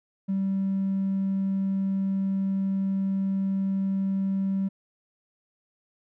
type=tone; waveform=triangle; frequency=193.7 Hz; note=G3; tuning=20 cents flat; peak=-20 dBFS; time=0.28-4.69 s; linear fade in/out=20 ms; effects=tanh soft clip ceiling -20 dBFS